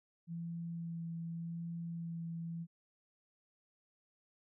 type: tone with vibrato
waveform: sine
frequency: 167.6 Hz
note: E3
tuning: 29 cents sharp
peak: -39 dBFS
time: 0.27-2.67 s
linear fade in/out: 50 ms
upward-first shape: sine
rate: 0.85 Hz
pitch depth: 12 cents each way
effects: none